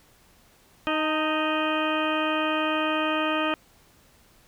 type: harmonic tone with a mistuned harmonic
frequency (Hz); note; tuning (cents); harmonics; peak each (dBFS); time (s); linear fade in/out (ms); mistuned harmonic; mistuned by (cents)
311.1; D#4; 0; 1 / 2 / 3 / 4 / 5 / 6 / 8 / 9 / 10; -28 / -29 / -33 / -29 / -35 / -36 / -32 / -39 / -35; 0.87-3.54; 0; 3; -33
effects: pink hiss -58 dBFS RMS until 4.47 s